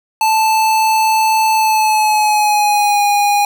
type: tone with pitch glide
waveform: square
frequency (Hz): 878 to 819.2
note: A5 to G#5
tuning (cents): -4 to -24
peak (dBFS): -11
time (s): 0.21-3.45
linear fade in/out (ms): 2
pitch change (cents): -120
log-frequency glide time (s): 1.54-3.01
effects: none